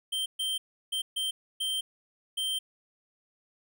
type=tone bursts at uneven times; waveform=square; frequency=3136 Hz; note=G7; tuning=in tune; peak=-29 dBFS; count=6; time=0.12-0.26 / 0.39-0.58 / 0.92-1.02 / 1.16-1.31 / 1.6-1.81 / 2.37-2.59 s; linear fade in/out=10 ms; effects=none